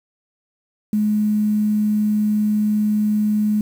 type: tone with quantisation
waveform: sine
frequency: 211.3 Hz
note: G#3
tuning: 30 cents sharp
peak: -15 dBFS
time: 0.93-3.61 s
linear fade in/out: 2 ms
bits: 7
effects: none